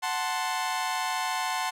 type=chord; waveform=sawtooth; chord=F# diminished; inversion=none; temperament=equal; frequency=740 / 880 / 1046.5 Hz; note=F#5 / A5 / C6; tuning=0 / 0 / 0 cents; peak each=-28 dBFS; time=0.02-1.71 s; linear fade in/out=20 ms; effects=low-pass 12000 Hz 12 dB/octave